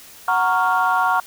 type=chord; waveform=sine; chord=Gb major seventh; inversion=none; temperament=equal; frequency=740 / 932.3 / 1108.7 / 1396.9 Hz; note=Gb5 / Bb5 / Db6 / F6; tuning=0 / 0 / 0 / 0 cents; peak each=-20 dBFS; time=0.28-1.2 s; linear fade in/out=2 ms; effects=tanh soft clip ceiling -8 dBFS + white hiss -43 dBFS RMS until 1.26 s